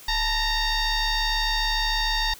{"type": "tone with frequency modulation", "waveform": "sine", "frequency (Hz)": 1864.7, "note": "A#6", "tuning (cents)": 0, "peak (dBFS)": -21, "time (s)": [0.08, 2.34], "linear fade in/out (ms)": 5, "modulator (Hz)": 914, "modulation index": 3.5, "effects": ["white hiss -46 dBFS RMS until 2.39 s"]}